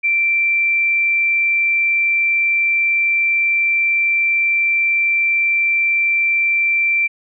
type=tone; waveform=sine; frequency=2349 Hz; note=D7; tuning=in tune; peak=-13 dBFS; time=0.03-7.08 s; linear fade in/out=20 ms; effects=none